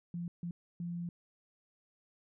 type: tone bursts at uneven times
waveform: sine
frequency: 172.6 Hz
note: F3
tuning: 20 cents flat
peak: -36 dBFS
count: 3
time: 0.14-0.28 / 0.43-0.51 / 0.8-1.09 s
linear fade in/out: 2 ms
effects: none